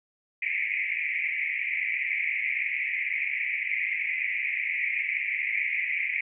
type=band-pass noise; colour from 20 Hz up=white; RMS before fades=-29 dBFS; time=0.42-6.21 s; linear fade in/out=5 ms; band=2000 to 2400 Hz; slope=96 dB/octave; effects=none